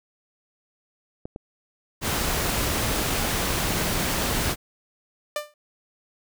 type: clicks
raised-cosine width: 2 ms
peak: -21 dBFS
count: 2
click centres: 1.255 / 1.361 s
type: noise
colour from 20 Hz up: pink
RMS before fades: -25 dBFS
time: 2.01-4.56 s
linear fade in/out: 50 ms
type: tone with exponential decay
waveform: sawtooth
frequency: 595 Hz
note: D5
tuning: 22 cents sharp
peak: -18 dBFS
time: 5.36-5.54 s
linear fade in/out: 2 ms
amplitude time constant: 37 ms
effects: none